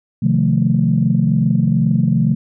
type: chord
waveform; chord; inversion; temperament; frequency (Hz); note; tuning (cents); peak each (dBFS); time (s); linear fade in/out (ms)
sine; F dominant seventh; second; equal with one note detuned; 130.81 / 155.56 / 178.08 / 220; C3 / Eb3 / F3 / A3; 0 / 0 / +34 / 0; -17; 0.22-2.35; 10
effects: tanh soft clip ceiling -2 dBFS